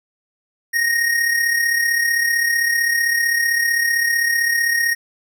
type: tone with amplitude modulation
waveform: square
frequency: 1864.7 Hz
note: A#6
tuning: in tune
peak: -14 dBFS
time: 0.73-4.95 s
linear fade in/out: 20 ms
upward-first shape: sine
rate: 35.6 Hz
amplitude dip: 50%
effects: none